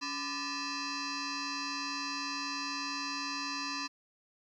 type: tone with frequency modulation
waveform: sine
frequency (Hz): 1912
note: A#6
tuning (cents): +43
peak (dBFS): -34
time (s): 0.01-3.88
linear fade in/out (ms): 20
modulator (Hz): 731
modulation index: 5.1
effects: 12-bit